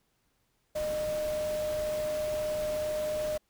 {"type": "tone in noise", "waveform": "sine", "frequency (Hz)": 610, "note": "D#5", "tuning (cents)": -34, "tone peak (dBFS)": -29, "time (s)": [0.75, 3.38], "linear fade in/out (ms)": 10, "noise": "pink", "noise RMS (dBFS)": -42, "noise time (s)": [0.75, 3.38], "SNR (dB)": 10, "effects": ["pink hiss -74 dBFS RMS until 3.49 s"]}